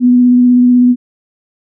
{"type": "tone with vibrato", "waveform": "sine", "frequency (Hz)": 246.9, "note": "B3", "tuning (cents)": 0, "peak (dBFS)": -4, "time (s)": [0, 0.96], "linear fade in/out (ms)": 50, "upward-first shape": "sine", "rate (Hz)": 16, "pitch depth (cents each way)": 13, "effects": []}